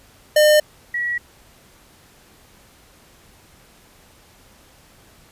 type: tone pair in turn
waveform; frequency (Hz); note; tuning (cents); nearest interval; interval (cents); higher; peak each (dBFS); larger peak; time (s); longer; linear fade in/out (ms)
square / sine; 605 / 1926.1; D#5 / B6; -49 / -44; octave + minor sixth; 2005; second; -11 / -20; first; 0.36-0.6 / 0.94-1.18; neither; 5
effects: pink hiss -51 dBFS RMS until 5.31 s + resampled to 32000 Hz